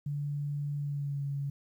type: tone with pitch glide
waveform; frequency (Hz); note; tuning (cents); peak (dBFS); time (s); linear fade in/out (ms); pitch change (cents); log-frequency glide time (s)
sine; 144.7 to 140.66; D3 to C#3; -25 to +26; -31; 0.06-1.5; 5; -49; 0.78-1.23
effects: 11-bit